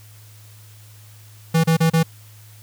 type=tone bursts; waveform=square; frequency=163 Hz; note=E3; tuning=19 cents flat; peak=-14 dBFS; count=4; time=1.54-2.032 s; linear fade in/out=10 ms; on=99 ms; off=32 ms; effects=added 106 Hz sine -43 dBFS peak until 2.62 s + white hiss -50 dBFS RMS until 2.62 s